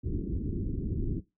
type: low-pass noise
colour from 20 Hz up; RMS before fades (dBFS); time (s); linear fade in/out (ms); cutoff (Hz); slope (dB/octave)
pink; -32; 0.03-1.21; 20; 370; 48
effects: noise-tail reverb RT60 0.2 s tail -17 dB re dry